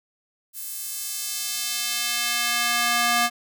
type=tone with high-pass filter sweep; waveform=square; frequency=238.4 Hz; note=A#3; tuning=39 cents sharp; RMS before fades=-25 dBFS; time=0.53-3.3 s; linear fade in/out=50 ms; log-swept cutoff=12000 to 850 Hz; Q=0.72; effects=none